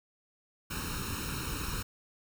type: noise with comb filter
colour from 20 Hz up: pink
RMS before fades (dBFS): -36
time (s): 0.7-1.83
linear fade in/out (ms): 10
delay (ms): 0.74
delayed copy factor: +0.9
effects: none